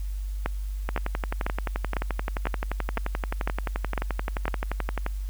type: two click trains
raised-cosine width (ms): 0.5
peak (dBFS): -11 / -13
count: 9 / 49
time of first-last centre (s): 0.46-4.48 / 0.89-5.064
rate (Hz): 1.99 / 11.5
effects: added 49 Hz sine -28 dBFS peak until 5.29 s + white hiss -54 dBFS RMS until 5.29 s